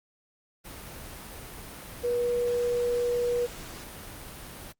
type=tone in noise; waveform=sine; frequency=483.2 Hz; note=B4; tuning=38 cents flat; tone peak=-24 dBFS; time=2.03-3.47 s; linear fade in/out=20 ms; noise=pink; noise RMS=-42 dBFS; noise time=0.64-4.73 s; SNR=+15 dB; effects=Opus 32 kbps